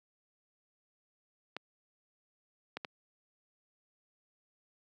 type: clicks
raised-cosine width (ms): 0.3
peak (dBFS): -22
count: 3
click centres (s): 1.566 / 2.77 / 2.848
effects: high-pass 200 Hz 12 dB/octave